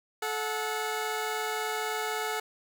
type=tone pair together; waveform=15% pulse; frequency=434.5 / 732 Hz; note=A4 / F#5; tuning=-22 / -19 cents; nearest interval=major sixth; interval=903 cents; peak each=-25 / -28 dBFS; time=0.22-2.4 s; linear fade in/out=5 ms; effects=none